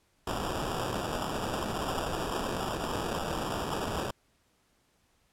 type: noise with sample-and-hold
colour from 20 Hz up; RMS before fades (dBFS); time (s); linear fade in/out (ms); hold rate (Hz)
white; -33; 0.27-4.11; 5; 2100
effects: pink hiss -70 dBFS RMS until 5.32 s + low-pass 12000 Hz 12 dB/octave